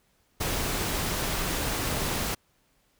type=noise; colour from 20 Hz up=pink; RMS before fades=-29 dBFS; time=0.4-2.35 s; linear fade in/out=10 ms; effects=pink hiss -68 dBFS RMS until 2.99 s